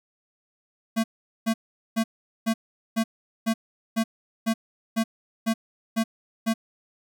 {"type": "tone bursts", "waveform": "square", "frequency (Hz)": 224.5, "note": "A3", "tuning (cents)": 35, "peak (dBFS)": -21, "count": 12, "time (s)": [0.96, 6.54], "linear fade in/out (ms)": 20, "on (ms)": 80, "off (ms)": 420, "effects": []}